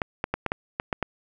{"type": "clicks", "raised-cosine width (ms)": 0.5, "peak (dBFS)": -10, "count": 8, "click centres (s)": [0.018, 0.241, 0.34, 0.463, 0.519, 0.799, 0.928, 1.027], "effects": []}